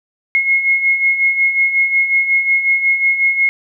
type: beating tone pair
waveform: sine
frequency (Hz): 2160 / 2165.5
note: C#7 / C#7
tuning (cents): -45 / -41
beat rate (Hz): 5.5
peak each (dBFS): -19 / -12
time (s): 0.35-3.49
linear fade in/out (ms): 0
effects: none